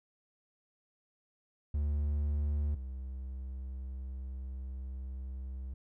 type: tone pair in turn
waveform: triangle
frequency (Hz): 73.1 / 65.12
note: D2 / C2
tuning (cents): -7 / -8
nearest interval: major second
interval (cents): 201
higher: first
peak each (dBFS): -27 / -36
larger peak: first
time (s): 1.74-2.75 / 2.75-5.74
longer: second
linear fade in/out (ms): 5
effects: none